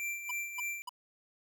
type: tone with tremolo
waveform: square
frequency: 2354 Hz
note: D7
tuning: 3 cents sharp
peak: -34 dBFS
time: 0-0.82 s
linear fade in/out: 0 ms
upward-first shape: sine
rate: 3.4 Hz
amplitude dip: 60%
type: tone bursts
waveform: square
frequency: 987.8 Hz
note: B5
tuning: in tune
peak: -38 dBFS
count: 3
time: 0.29-0.893 s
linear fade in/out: 5 ms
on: 21 ms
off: 270 ms
effects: 12-bit